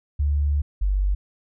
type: tone pair in turn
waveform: sine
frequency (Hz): 72.5 / 48.39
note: D2 / G1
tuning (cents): -22 / -22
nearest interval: perfect fifth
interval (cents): 700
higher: first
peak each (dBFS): -18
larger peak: neither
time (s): 0.19-0.62 / 0.81-1.15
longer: first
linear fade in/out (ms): 10
effects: none